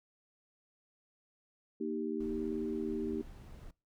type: chord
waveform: sine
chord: Eb major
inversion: second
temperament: equal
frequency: 233.1 / 311.1 / 392 Hz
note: Bb3 / Eb4 / G4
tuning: 0 / 0 / 0 cents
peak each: -38 dBFS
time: 1.8-3.22 s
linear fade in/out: 10 ms
type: noise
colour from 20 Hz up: brown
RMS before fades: -50 dBFS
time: 2.2-3.71 s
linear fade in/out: 5 ms
effects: noise-tail reverb RT60 0.3 s tail -23 dB re dry